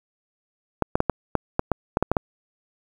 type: clicks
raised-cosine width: 1 ms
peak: -5 dBFS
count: 11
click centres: 0.823 / 0.955 / 1.004 / 1.097 / 1.353 / 1.594 / 1.717 / 1.971 / 2.026 / 2.116 / 2.168 s
effects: 7-bit